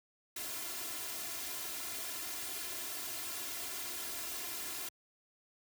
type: noise with comb filter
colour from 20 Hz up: white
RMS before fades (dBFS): -41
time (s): 0.36-4.89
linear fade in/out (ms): 5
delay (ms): 2.9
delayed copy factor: +0.9
effects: high-pass 80 Hz 12 dB/octave